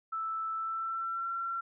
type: tone with pitch glide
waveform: sine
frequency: 1318.5 to 1360.3 Hz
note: E6 to F6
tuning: 0 to -46 cents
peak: -32 dBFS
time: 0.12-1.61 s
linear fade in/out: 10 ms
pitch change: +54 cents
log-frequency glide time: 0.54-1.29 s
effects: none